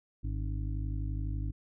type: harmonic tone with a mistuned harmonic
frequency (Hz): 51.91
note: G#1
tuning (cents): 0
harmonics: 1 / 2 / 3 / 5 / 6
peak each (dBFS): -33 / -36 / -46 / -46 / -48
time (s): 0.23-1.52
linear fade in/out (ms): 20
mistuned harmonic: 5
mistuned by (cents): +62
effects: none